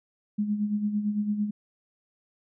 sine tone with tremolo, 208.5 Hz, G#3, 7 cents sharp, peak -22 dBFS, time 0.38-1.51 s, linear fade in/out 10 ms, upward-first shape sine, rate 8.9 Hz, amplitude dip 60%, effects none

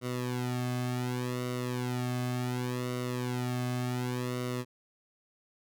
sawtooth tone with flanger, 124.4 Hz, B2, 13 cents sharp, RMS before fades -33 dBFS, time 0.01-4.65 s, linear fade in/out 50 ms, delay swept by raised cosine 1.2 to 2.13 ms, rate 0.68 Hz, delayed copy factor -1, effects none

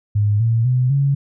sine tone with pitch steps, 103.83 / 114.54 / 126.36 / 139.4 Hz, G#2 / A#2 / B2 / C#3, 0 / -30 / +40 / +10 cents, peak -13 dBFS, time 0.15-1.15 s, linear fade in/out 10 ms, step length 250 ms, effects none

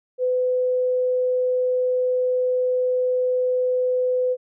sine tone, 504 Hz, B4, 35 cents sharp, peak -18 dBFS, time 0.18-4.37 s, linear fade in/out 50 ms, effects none

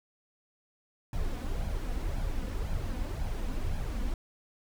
brown noise with flanger, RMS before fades -32 dBFS, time 1.13-4.14 s, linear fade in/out 2 ms, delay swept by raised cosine 1.2 to 4.1 ms, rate 1.9 Hz, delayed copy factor +0.55, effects none

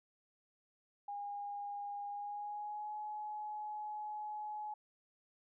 sine tone with pitch glide, 814 to 845.6 Hz, G#5 to G#5, -35 to +31 cents, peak -40 dBFS, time 1.08-4.74 s, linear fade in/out 5 ms, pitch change +66 cents, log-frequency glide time 2.08-2.94 s, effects none

